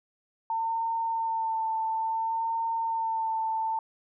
sine tone with vibrato, 900 Hz, A5, 39 cents sharp, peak -26 dBFS, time 0.5-3.79 s, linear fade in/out 2 ms, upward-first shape sine, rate 0.58 Hz, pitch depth 21 cents each way, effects none

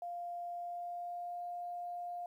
sine tone with pitch glide, 698 to 703.7 Hz, F5 to F5, -1 to +13 cents, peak -39 dBFS, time 0.02-2.26 s, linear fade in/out 2 ms, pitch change +14 cents, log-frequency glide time 0.46-1.41 s, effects 12-bit

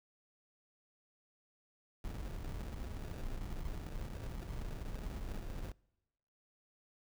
brown noise with sample-and-hold, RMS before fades -42 dBFS, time 2.04-5.72 s, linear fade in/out 2 ms, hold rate 1050 Hz, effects noise-tail reverb RT60 1.0 s tail -26 dB re dry

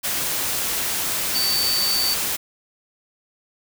sine tone in noise, 4562 Hz, C#8, 49 cents sharp, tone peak -20 dBFS, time 1.34-2.15 s, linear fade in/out 20 ms, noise white, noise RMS -24 dBFS, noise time 0.03-2.37 s, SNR +1 dB, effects none

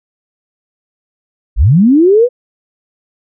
sine linear sweep, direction up, 36.24 to 509 Hz, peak -4 dBFS, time 1.56-2.29 s, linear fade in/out 50 ms, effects none

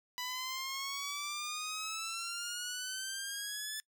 10% pulse exponential sweep, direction up, 988 to 1745 Hz, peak -29 dBFS, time 0.18-3.8 s, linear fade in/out 0 ms, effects noise-tail reverb RT60 0.1 s tail -23 dB re dry

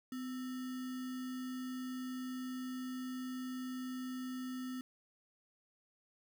sine tone with sample-and-hold, 254.7 Hz, C4, 46 cents flat, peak -39 dBFS, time 0.12-4.81 s, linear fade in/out 2 ms, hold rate 1575 Hz, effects none

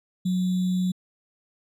sine tone with sample-and-hold, 183.2 Hz, F#3, 17 cents flat, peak -21 dBFS, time 0.25-0.92 s, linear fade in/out 10 ms, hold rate 3675 Hz, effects resampled to 32000 Hz

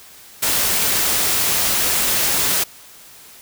white noise, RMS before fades -18 dBFS, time 0.42-2.64 s, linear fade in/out 10 ms, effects white hiss -43 dBFS RMS until 3.41 s

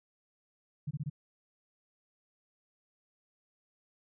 sine tone bursts, 146.5 Hz, D3, 4 cents flat, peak -32 dBFS, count 4, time 0.87-1.099 s, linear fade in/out 10 ms, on 40 ms, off 23 ms, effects none

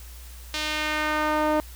sawtooth tone with band-pass filter sweep, 305.5 Hz, D#4, 32 cents flat, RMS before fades -25 dBFS, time 0.54-1.6 s, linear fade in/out 0 ms, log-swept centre 3900 to 680 Hz, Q 1.2, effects added 60 Hz sine -40 dBFS peak until 1.75 s + white hiss -48 dBFS RMS until 1.75 s

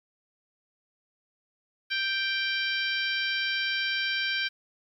harmonic tone, 784 Hz, G5, in tune, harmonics 2 / 3 / 4 / 5 / 6 / 7, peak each -30 / -32 / -33 / -36 / -37 / -41 dBFS, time 1.9-4.49 s, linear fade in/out 20 ms, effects 10-bit

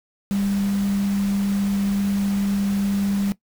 sine tone in noise, 199.1 Hz, G3, 27 cents sharp, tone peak -19 dBFS, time 0.31-3.32 s, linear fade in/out 0 ms, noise pink, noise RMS -36 dBFS, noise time 0.31-3.32 s, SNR +14 dB, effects noise-tail reverb RT60 0.1 s tail -18 dB re dry

